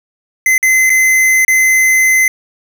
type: tone with dropouts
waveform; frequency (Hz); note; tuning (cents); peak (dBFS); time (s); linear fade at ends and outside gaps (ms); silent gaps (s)
square; 2051; C7; -35; -8; 0.46-2.28; 2; 0.58-0.628 / 0.896-0.901 / 1.449-1.48
effects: none